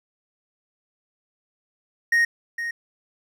triangle tone with echo, 1864.7 Hz, A#6, in tune, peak -14 dBFS, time 2.12-2.25 s, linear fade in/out 5 ms, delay 460 ms, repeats 1, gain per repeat -10 dB, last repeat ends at 2.71 s, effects none

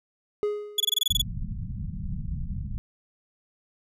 triangle tone with exponential decay, 416.4 Hz, G#4, 5 cents sharp, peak -19 dBFS, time 0.43-1.03 s, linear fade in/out 0 ms, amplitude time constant 130 ms
40% pulse tone bursts, 3411 Hz, G#7, 46 cents sharp, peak -18 dBFS, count 10, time 0.78-1.217 s, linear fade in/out 5 ms, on 23 ms, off 23 ms
pink low-pass noise, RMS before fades -32 dBFS, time 1.1-2.78 s, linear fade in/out 0 ms, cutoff 200 Hz, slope 48 dB/octave
effects none

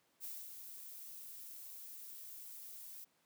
violet noise with ADSR envelope, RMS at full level -45 dBFS, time 0.2-3.05 s, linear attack 45 ms, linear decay 230 ms, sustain -6 dB, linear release 15 ms, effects pink hiss -75 dBFS RMS until 3.25 s + high-pass 200 Hz 12 dB/octave

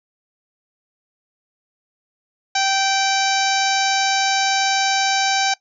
harmonic tone with a mistuned harmonic, 779 Hz, G5, 11 cents flat, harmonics 1 / 2 / 3 / 4 / 5 / 6 / 7 / 8 / 9, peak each -19 / -24 / -26 / -30 / -25 / -29 / -27 / -28 / -34 dBFS, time 2.55-5.54 s, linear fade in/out 5 ms, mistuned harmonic 4, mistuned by -36 cents, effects noise-tail reverb RT60 0.1 s tail -20 dB re dry

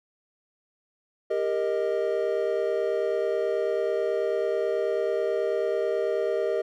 triangle chord, Eb major, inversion first, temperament equal with one note detuned, 397 / 466.2 / 622.3 Hz, G4 / Bb4 / Eb5, +22 / 0 / 0 cents, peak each -26 dBFS, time 1.3-6.62 s, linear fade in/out 10 ms, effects none

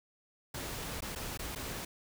pink noise with dropouts, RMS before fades -40 dBFS, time 0.54-1.85 s, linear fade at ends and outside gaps 5 ms, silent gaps 1.007-1.021 / 1.152-1.158 / 1.375-1.391 / 1.551-1.558 s, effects none

